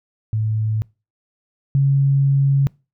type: tone pair in turn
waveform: sine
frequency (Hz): 109 / 138.17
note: A2 / C#3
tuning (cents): -16 / -5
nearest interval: major third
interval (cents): 411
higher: second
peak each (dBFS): -17 / -12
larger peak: second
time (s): 0.33-0.82 / 1.75-2.67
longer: second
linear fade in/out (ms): 0
effects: noise-tail reverb RT60 0.3 s tail -25 dB re dry